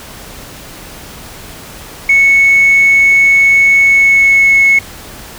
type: tone with pitch glide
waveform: sine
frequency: 2209 to 2194 Hz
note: C#7 to C#7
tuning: -7 to -18 cents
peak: -3 dBFS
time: 2.09-4.79 s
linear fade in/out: 5 ms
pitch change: -11 cents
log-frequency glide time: 3.82-4.59 s
effects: tanh soft clip ceiling -1 dBFS + pink hiss -31 dBFS RMS until 5.38 s